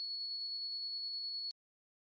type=tone with tremolo; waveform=sine; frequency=4386 Hz; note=C#8; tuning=19 cents flat; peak=-35 dBFS; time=0-1.51 s; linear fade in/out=0 ms; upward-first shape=square; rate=9.7 Hz; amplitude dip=25%; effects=tanh soft clip ceiling -36 dBFS + MP3 32 kbps